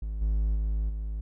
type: tone with level steps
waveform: triangle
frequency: 52.8 Hz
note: G#1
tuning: 29 cents sharp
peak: -28 / -21 / -23 / -28 dBFS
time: 0.02-1.21 s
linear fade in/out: 5 ms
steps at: 0.21 / 0.55 / 0.89 s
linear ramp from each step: 10 ms
effects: none